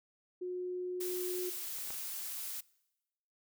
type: tone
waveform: sine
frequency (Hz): 362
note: F#4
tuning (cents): -38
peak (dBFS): -36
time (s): 0.41-1.5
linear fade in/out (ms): 10
type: noise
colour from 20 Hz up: blue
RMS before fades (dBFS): -41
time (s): 1-2.61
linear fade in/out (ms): 10
type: clicks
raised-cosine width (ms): 0.5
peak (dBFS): -40 / -40 / -32 / -40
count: 4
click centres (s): 1.786 / 1.874 / 1.905 / 1.943
effects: noise-tail reverb RT60 1.0 s tail -24 dB re dry